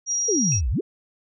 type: tone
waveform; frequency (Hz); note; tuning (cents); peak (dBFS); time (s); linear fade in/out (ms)
sine; 5710; F8; +37; -21; 0.06-0.61; 50
type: exponential two-way sweep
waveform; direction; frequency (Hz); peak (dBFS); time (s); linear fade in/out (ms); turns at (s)
sine; down then up; 484.1 to 51.91 to 484.1; -20; 0.28-0.81; 10; 0.7
type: tone with exponential decay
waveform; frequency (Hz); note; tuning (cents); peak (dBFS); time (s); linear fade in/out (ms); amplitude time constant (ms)
triangle; 2600; E7; -24; -29; 0.52-0.68; 2; 33
effects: none